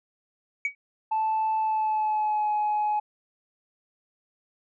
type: tone with exponential decay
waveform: sine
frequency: 2261 Hz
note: C#7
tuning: 34 cents sharp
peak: -18 dBFS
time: 0.65-0.75 s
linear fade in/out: 2 ms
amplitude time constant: 21 ms
type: tone with pitch glide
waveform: sine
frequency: 876 to 843.2 Hz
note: A5 to G#5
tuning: -8 to +26 cents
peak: -21 dBFS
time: 1.11-3 s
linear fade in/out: 10 ms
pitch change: -66 cents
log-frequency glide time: 1.58-2.52 s
effects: tanh soft clip ceiling -20 dBFS